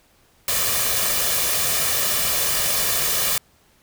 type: noise with comb filter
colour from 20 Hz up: white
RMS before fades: -21 dBFS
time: 0.48-3.38 s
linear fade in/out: 2 ms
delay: 1.7 ms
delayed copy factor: +0.55
effects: pink hiss -58 dBFS RMS until 3.82 s